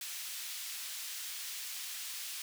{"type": "high-pass noise", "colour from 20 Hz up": "pink", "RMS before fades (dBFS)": -42, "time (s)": [0.01, 2.42], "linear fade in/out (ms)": 2, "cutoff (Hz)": 2900, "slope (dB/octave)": 12, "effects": []}